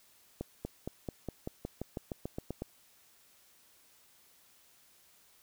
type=accelerating click train; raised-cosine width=2 ms; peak=-23 dBFS; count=14; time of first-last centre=0.41-2.621 s; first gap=240 ms; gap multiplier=0.94; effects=white hiss -64 dBFS RMS until 5.42 s